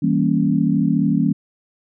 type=chord; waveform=sine; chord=E diminished seventh; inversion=none; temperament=equal with one note detuned; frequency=162.26 / 196 / 233.1 / 277.2 Hz; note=E3 / G3 / Bb3 / Db4; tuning=-27 / 0 / 0 / 0 cents; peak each=-20 dBFS; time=0.02-1.33 s; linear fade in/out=10 ms; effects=none